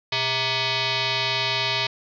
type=tone with frequency modulation; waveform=sine; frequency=649 Hz; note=E5; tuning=27 cents flat; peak=-21 dBFS; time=0.12-1.87 s; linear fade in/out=5 ms; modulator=527 Hz; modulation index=7.8; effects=none